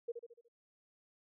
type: tone with echo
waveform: sine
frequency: 470 Hz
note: A#4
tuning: 14 cents sharp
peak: -35 dBFS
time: 0.08-0.12 s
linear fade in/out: 10 ms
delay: 73 ms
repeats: 5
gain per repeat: -6 dB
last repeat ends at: 0.485 s
effects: none